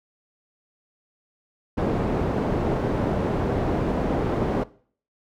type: low-pass noise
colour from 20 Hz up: white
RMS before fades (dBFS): -24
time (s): 1.77-4.64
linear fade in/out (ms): 10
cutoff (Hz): 470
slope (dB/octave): 12
effects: noise-tail reverb RT60 0.5 s tail -20 dB re dry